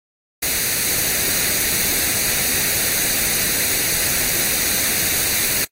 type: noise with comb filter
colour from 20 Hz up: white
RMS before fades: -19 dBFS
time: 0.42-5.65 s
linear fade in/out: 10 ms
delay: 0.47 ms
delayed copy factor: +0.6
effects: noise-tail reverb RT60 0.1 s tail -24 dB re dry + AAC 48 kbps